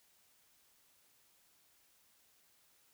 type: silence
effects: white hiss -70 dBFS RMS until 2.93 s